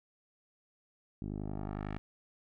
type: tone with low-pass filter sweep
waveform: 10% pulse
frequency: 51 Hz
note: G#1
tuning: 31 cents flat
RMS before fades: -39 dBFS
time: 1.22-1.98 s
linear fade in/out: 0 ms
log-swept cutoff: 280 to 2500 Hz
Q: 1.1
effects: none